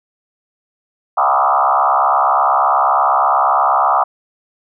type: tone with frequency modulation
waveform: sine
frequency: 987.8 Hz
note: B5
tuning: in tune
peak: -10 dBFS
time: 1.17-4.04 s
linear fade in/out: 10 ms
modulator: 68.3 Hz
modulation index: 4.5
effects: none